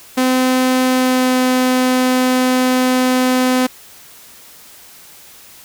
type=tone with pitch glide; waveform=sawtooth; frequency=256.5 to 254.7 Hz; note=C4 to C4; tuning=-34 to -46 cents; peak=-8 dBFS; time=0.17-3.67 s; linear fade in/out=10 ms; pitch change=-12 cents; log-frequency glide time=0.85-1.38 s; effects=white hiss -41 dBFS RMS until 5.64 s